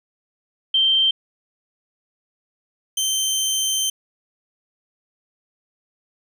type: tone pair in turn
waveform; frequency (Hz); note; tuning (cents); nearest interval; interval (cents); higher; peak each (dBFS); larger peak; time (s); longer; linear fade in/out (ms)
sine / 20% pulse; 3136 / 3113; G7 / G7; 0 / -13; unison; 13; first; -14; neither; 0.74-1.11 / 2.97-3.9; second; 5
effects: none